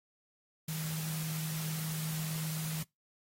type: tone in noise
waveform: sine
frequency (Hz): 158.2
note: D#3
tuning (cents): +29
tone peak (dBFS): -35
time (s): 0.68-2.83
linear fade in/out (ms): 5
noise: white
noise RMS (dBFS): -42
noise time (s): 0.68-2.83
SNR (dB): +4
effects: noise-tail reverb RT60 0.2 s tail -24 dB re dry + AAC 48 kbps